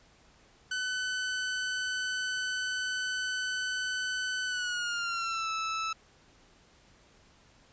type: tone with pitch glide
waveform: sawtooth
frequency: 1507 to 1311.9 Hz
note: F#6 to E6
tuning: +31 to -9 cents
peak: -27 dBFS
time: 0.71-5.93 s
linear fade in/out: 5 ms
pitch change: -240 cents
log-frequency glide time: 4.45-5.5 s
effects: pink hiss -61 dBFS RMS until 7.72 s + resampled to 16000 Hz